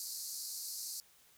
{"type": "band-pass noise", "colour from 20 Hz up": "pink", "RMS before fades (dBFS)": -43, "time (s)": [0, 1], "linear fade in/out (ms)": 0, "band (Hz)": [4200, 15000], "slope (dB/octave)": 96, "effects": ["white hiss -65 dBFS RMS until 1.37 s"]}